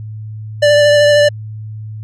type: tone with vibrato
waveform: square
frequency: 587.3 Hz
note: D5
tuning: in tune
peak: -7 dBFS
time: 0.62-1.29 s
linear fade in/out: 10 ms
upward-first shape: triangle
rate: 13 Hz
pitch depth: 17 cents each way
effects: added 108 Hz sine -24 dBFS peak until 2.03 s + low-pass 6000 Hz 12 dB/octave